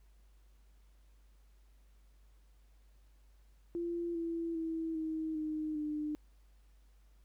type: tone with pitch steps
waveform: sine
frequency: 342.1 / 333.5 / 325.1 / 317 / 309 / 301.3 Hz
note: F4 / E4 / E4 / D#4 / D#4 / D4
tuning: -36 / +20 / -24 / +32 / -12 / +44 cents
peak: -34 dBFS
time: 3.75-6.15 s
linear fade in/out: 0 ms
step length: 400 ms
effects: added 50 Hz sine -60 dBFS peak until 7.24 s + pink hiss -75 dBFS RMS until 7.24 s